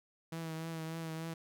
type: tone with vibrato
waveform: sawtooth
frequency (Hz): 162.3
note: E3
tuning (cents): -27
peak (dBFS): -35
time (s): 0.32-1.34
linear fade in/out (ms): 5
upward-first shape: triangle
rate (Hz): 3.4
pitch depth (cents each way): 34
effects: none